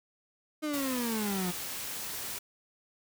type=exponential sweep; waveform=35% pulse; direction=down; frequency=311.1 to 174.61 Hz; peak=-29 dBFS; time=0.62-1.52 s; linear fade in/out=20 ms
type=noise; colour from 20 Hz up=white; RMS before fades=-38 dBFS; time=0.73-2.39 s; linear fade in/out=10 ms
effects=none